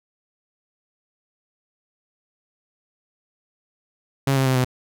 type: tone with pitch steps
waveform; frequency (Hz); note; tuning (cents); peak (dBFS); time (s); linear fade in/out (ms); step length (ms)
sawtooth; 136.7 / 133.5 / 130.38 / 127.32; C#3 / C3 / C3 / C3; -24 / +35 / -6 / -47; -13; 4.27-4.646; 5; 94
effects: none